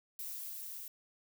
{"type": "noise with level ramp", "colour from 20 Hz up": "violet", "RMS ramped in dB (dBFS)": [-42, -46], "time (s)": [0.19, 0.88], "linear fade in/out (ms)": 2, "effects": []}